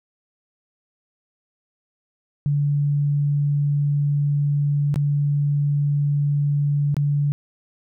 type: tone with dropouts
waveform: sine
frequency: 144.4 Hz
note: D3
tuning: 29 cents flat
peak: -17 dBFS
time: 2.46-7.32 s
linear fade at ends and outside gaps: 0 ms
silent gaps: 4.942-4.959 / 6.944-6.967 s
effects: none